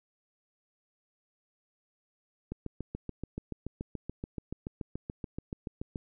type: click train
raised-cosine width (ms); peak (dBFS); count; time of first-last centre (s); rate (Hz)
3; -23; 25; 2.52-5.958; 6.98
effects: none